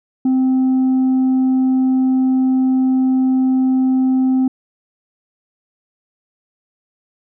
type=tone; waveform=sine; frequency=260 Hz; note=C4; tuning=11 cents flat; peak=-9 dBFS; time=0.25-4.48 s; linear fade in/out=5 ms; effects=tanh soft clip ceiling -11 dBFS